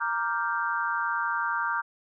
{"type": "chord", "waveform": "sine", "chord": "G minor seventh", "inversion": "first", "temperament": "equal", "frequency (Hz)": [932.3, 1174.7, 1396.9, 1568], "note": ["Bb5", "D6", "F6", "G6"], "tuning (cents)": [0, 0, 0, 0], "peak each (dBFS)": -31, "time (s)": [0, 1.82], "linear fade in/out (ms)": 20, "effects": []}